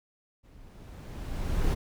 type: noise with level ramp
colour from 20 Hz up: brown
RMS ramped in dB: -54 to -25 dBFS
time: 0.43-1.75 s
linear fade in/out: 20 ms
effects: none